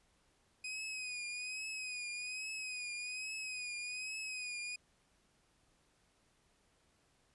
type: tone with vibrato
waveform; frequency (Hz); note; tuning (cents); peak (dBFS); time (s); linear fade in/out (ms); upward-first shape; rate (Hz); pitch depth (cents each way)
sawtooth; 2500; D#7; +8; -37; 0.64-4.76; 5; triangle; 1.2; 66
effects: pink hiss -73 dBFS RMS until 7.34 s + resampled to 24000 Hz